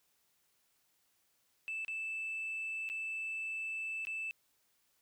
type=tone with dropouts; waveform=sine; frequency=2637 Hz; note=E7; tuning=in tune; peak=-35 dBFS; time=1.68-4.31 s; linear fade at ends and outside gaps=0 ms; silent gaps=1.848-1.881 / 2.89-2.899 / 4.051-4.07 s; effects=tanh soft clip ceiling -34 dBFS + white hiss -75 dBFS RMS until 5.01 s